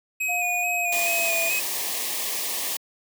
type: tone with vibrato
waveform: square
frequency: 2498 Hz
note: D#7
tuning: 6 cents sharp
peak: -24 dBFS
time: 0.2-1.6 s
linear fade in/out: 10 ms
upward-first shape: square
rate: 2.3 Hz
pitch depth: 26 cents each way
type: tone with pitch glide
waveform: sine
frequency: 710 to 666.3 Hz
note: F5 to E5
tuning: +28 to +18 cents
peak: -28 dBFS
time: 0.28-1.5 s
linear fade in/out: 20 ms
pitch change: -110 cents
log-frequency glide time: 0.69-1.36 s
type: band-stop noise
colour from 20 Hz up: white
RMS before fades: -28 dBFS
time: 0.92-2.77 s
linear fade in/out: 5 ms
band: 1200 to 1700 Hz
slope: 96 dB/octave
type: noise with exponential decay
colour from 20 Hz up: brown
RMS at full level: -32 dBFS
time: 0.96-1.15 s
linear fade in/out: 0 ms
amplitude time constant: 41 ms
effects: high-pass 300 Hz 12 dB/octave